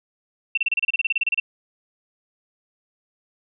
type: tone bursts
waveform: sine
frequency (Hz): 2700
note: E7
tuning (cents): +41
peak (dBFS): -17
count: 16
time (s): 0.55-1.4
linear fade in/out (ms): 5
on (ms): 25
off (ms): 30
effects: none